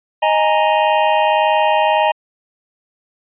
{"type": "chord", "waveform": "square", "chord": "D# suspended fourth", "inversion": "none", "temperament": "equal", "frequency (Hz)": [622.3, 830.6, 932.3], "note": ["D#5", "G#5", "A#5"], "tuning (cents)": [0, 0, 0], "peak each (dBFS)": -17, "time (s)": [0.22, 2.12], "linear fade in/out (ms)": 10, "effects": ["resampled to 8000 Hz"]}